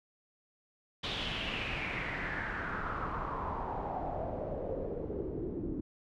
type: noise with low-pass filter sweep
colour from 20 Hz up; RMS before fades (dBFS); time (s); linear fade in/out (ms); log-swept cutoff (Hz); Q
pink; -37; 1.03-5.81; 10; 3600 to 300; 4.5
effects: none